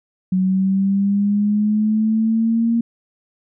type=linear sweep; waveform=sine; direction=up; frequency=185 to 233.1 Hz; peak=-14 dBFS; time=0.32-2.81 s; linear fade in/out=5 ms; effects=none